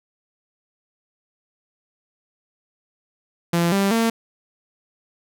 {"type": "tone with pitch steps", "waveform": "sawtooth", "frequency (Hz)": [170.7, 197.22, 227.9], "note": ["F3", "G3", "A#3"], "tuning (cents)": [-39, 11, -39], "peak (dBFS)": -13, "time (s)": [3.53, 4.1], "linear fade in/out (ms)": 5, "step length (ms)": 190, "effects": []}